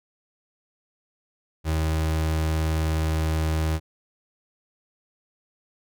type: tone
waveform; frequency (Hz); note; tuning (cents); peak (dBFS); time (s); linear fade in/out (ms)
35% pulse; 79.1; D#2; +29; -20; 1.64-3.8; 50
effects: none